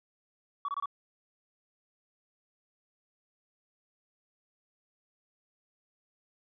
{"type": "tone bursts", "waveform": "sine", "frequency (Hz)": 1135, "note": "C#6", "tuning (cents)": 41, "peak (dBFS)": -29, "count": 4, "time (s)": [0.65, 0.858], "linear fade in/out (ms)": 2, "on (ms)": 34, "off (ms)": 24, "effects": ["tanh soft clip ceiling -28 dBFS"]}